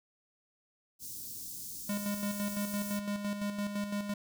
white band-stop noise, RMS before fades -43 dBFS, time 0.99-3.01 s, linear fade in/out 50 ms, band 310 to 5000 Hz, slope 24 dB/octave
square tone with tremolo, 204.2 Hz, G#3, 29 cents flat, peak -32 dBFS, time 1.89-4.14 s, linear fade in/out 5 ms, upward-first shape square, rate 5.9 Hz, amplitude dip 50%
effects none

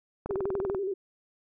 click train, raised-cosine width 1 ms, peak -20 dBFS, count 11, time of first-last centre 0.26-0.748 s, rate 20.5 Hz
sine tone with vibrato, 388.7 Hz, G4, 15 cents flat, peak -28 dBFS, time 0.29-0.94 s, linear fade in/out 10 ms, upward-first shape square, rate 12 Hz, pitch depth 66 cents each way
effects none

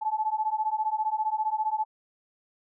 sine beating tone pair, 858 / 873 Hz, A5 / A5, -44 / -14 cents, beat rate 15 Hz, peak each -28 dBFS, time 0.01-1.85 s, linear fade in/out 20 ms, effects none

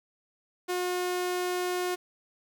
sawtooth tone, 360 Hz, F#4, 47 cents flat, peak -24 dBFS, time 0.68-1.96 s, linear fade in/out 20 ms, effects 9-bit

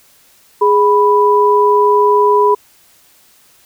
sine tone pair together, 414.5 / 987.8 Hz, G#4 / B5, -3 / 0 cents, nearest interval octave + minor third, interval 1503 cents, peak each -10 dBFS, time 0.61-2.55 s, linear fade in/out 10 ms, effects white hiss -49 dBFS RMS until 3.65 s

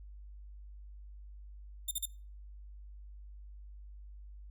5% pulse tone bursts, 3611 Hz, A7, 44 cents sharp, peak -25 dBFS, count 3, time 1.88-2.056 s, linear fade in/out 5 ms, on 32 ms, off 40 ms, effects noise-tail reverb RT60 0.4 s tail -23 dB re dry + added 50 Hz sine -47 dBFS peak until 4.5 s

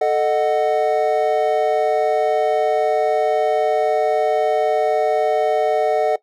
triangle chord, D# diminished, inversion second, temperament equal with one note detuned, 440 / 616.2 / 740 Hz, A4 / D#5 / F#5, 0 / -17 / 0 cents, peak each -17 dBFS, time 0.01-6.16 s, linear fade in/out 5 ms, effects noise-tail reverb RT60 0.1 s tail -18 dB re dry

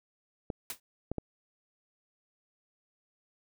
clicks, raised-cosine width 2 ms, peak -20 dBFS, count 3, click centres 0.502 / 1.116 / 1.183 s
white noise with exponential decay, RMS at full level -33 dBFS, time 0.7-0.8 s, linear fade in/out 2 ms, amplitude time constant 20 ms
effects none

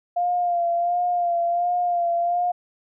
sine tone with vibrato, 698.5 Hz, F5, in tune, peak -19 dBFS, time 0.16-2.52 s, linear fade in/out 10 ms, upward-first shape sine, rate 1.4 Hz, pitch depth 34 cents each way, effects none

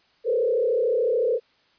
sine tone with frequency modulation, 478.8 Hz, A#4, 46 cents sharp, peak -19 dBFS, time 0.24-1.4 s, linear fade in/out 50 ms, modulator 33.6 Hz, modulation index 1.4, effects white hiss -62 dBFS RMS until 1.78 s + resampled to 11025 Hz

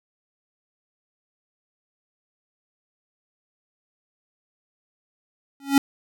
square tone with exponential growth, 277.2 Hz, C#4, in tune, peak -11 dBFS, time 5.6-5.78 s, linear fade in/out 2 ms, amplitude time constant 38 ms, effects none

